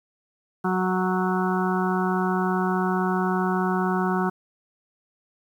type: harmonic tone with a mistuned harmonic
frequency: 184.7 Hz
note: F#3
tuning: 3 cents flat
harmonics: 1 / 2 / 4 / 5 / 6 / 7 / 8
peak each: -24 / -27 / -30 / -31 / -32 / -32 / -33 dBFS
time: 0.64-4.3 s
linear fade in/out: 10 ms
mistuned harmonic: 7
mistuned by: +17 cents
effects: 9-bit